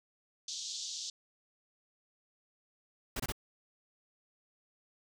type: band-pass noise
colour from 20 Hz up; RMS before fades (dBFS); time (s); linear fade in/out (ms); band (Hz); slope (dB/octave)
white; -41; 0.48-1.1; 2; 3400 to 6800; 48
type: noise bursts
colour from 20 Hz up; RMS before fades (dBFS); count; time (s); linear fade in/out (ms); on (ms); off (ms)
pink; -36; 3; 3.16-3.322; 5; 38; 24
effects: none